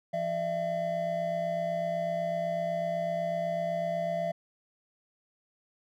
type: tone cluster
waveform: triangle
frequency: 170.8 / 607 / 675 Hz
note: F3 / D#5 / E5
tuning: -38 / -43 / +41 cents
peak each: -36 / -33 / -28 dBFS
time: 0.13-4.32 s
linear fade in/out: 10 ms
effects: none